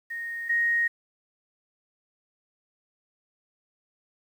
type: tone pair in turn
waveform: sine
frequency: 1858 / 1869.8 Hz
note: A#6 / A#6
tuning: -6 / +5 cents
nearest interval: unison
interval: 11 cents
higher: second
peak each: -31 / -21 dBFS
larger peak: second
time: 0.1-0.49 / 0.49-0.88 s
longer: neither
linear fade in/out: 10 ms
effects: 9-bit